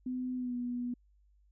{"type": "tone with pitch glide", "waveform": "sine", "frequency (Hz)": [253.2, 244.3], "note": ["B3", "B3"], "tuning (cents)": [43, -19], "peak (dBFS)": -33, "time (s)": [0.06, 0.94], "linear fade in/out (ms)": 5, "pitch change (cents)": -62, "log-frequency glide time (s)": [0.36, 0.55], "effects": ["added 50 Hz sine -63 dBFS peak until 1.51 s"]}